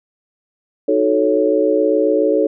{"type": "chord", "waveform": "sine", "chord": "D# half-diminished seventh", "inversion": "none", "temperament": "equal with one note detuned", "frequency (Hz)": [311.1, 370, 437.2, 554.4], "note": ["D#4", "F#4", "A4", "C#5"], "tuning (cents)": [0, 0, -11, 0], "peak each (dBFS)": [-18, -21, -16, -17], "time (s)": [0.88, 2.47], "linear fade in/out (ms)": 5, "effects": []}